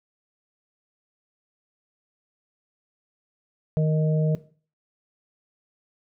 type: harmonic tone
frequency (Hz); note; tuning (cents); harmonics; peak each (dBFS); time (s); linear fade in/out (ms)
155.56; D#3; 0; 1 / 3 / 4; -19 / -29 / -31; 3.77-4.35; 0
effects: noise-tail reverb RT60 0.4 s tail -17 dB re dry